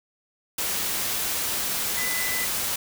sine tone in noise, 2002 Hz, B6, 23 cents sharp, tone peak -29 dBFS, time 1.97-2.45 s, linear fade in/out 5 ms, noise white, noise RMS -27 dBFS, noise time 0.58-2.76 s, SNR -5 dB, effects none

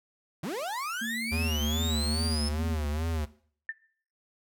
35% pulse linear sweep, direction up, 130 to 5274 Hz, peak -30 dBFS, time 0.43-2.49 s, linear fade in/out 5 ms
sine tone, 228.1 Hz, A#3, 37 cents flat, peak -33 dBFS, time 1.01-2.85 s, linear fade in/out 10 ms
square tone with vibrato, 77.78 Hz, D#2, in tune, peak -29 dBFS, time 1.31-3.26 s, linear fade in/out 20 ms, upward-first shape sine, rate 2.4 Hz, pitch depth 110 cents each way
sine tone with exponential decay, 1788 Hz, A6, 27 cents sharp, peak -27 dBFS, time 3.69-3.77 s, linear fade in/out 2 ms, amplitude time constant 16 ms
effects noise-tail reverb RT60 0.5 s tail -17 dB re dry

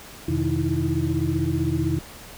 sine tone cluster, 86.8 / 128.3 / 156 / 314.9 / 330.6 Hz, F2 / C3 / D#3 / D#4 / E4, -10 / -34 / +5 / +21 / +5 cents, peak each -27 dBFS, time 0.28-1.99 s, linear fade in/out 5 ms, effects pink hiss -42 dBFS RMS until 2.37 s

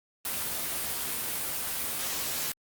white noise with comb filter, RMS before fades -32 dBFS, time 0.25-2.52 s, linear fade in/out 2 ms, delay 13 ms, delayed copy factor +0.5, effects Opus 32 kbps

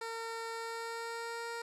15% pulse tone with pitch glide, 456.1 to 465.7 Hz, A#4 to A#4, -38 to -2 cents, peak -32 dBFS, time 0.01-1.62 s, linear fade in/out 5 ms, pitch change +36 cents, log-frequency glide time 0.52-1.49 s, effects low-pass 10000 Hz 12 dB/octave

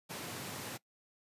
pink high-pass noise, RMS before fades -43 dBFS, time 0.09-0.78 s, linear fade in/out 20 ms, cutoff 100 Hz, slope 48 dB/octave, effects noise-tail reverb RT60 0.1 s tail -21 dB re dry + resampled to 32000 Hz

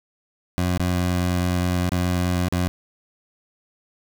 20% pulse tone with dropouts, 89.5 Hz, F2, 43 cents sharp, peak -15 dBFS, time 0.58-2.68 s, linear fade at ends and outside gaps 0 ms, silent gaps 0.777-0.796 / 1.893-1.919 / 2.485-2.525 s, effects 7-bit

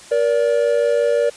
triangle tone pair together, 472.5 / 578 Hz, A#4 / D5, +23 / -28 cents, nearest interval minor third, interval 349 cents, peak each -15 dBFS, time 0.11-1.3 s, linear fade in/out 10 ms, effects white hiss -41 dBFS RMS until 1.36 s + resampled to 22050 Hz

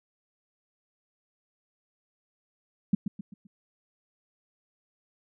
sine tone with echo, 199.5 Hz, G3, 31 cents sharp, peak -17 dBFS, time 2.93-2.95 s, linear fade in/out 5 ms, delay 130 ms, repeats 4, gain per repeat -8 dB, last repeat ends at 3.47 s, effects none

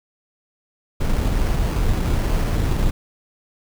brown noise with sample-and-hold, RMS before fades -19 dBFS, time 1-2.91 s, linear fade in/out 10 ms, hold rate 3675 Hz, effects none

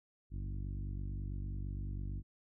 harmonic tone with a mistuned harmonic, 49 Hz, G1, in tune, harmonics 1 / 2 / 3 / 4 / 5 / 6 / 7, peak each -39 / -43 / -48 / -53 / -55 / -56 / -61 dBFS, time 0.3-2.23 s, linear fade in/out 50 ms, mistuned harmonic 1, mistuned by +100 cents, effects none

